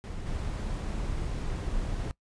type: noise with level steps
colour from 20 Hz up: brown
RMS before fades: -36 / -32 dBFS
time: 0.04-2.11 s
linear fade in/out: 0 ms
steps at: 0.26 s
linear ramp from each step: 10 ms
effects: noise-tail reverb RT60 0.1 s tail -21 dB re dry + resampled to 22050 Hz